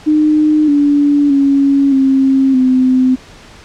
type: tone with pitch steps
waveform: sine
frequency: 305.2 / 288.5 / 277.8 / 268 / 257 Hz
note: D#4 / D4 / C#4 / C4 / C4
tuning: -33 / -31 / +4 / +42 / -31 cents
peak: -7 dBFS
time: 0.06-3.16 s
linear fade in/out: 20 ms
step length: 620 ms
effects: pink hiss -38 dBFS RMS until 3.64 s + low-pass 6000 Hz 12 dB/octave